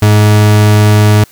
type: tone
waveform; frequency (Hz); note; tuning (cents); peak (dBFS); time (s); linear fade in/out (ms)
40% pulse; 105.3; G#2; +24; -3; 0.02-1.24; 5
effects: white hiss -42 dBFS RMS until 1.31 s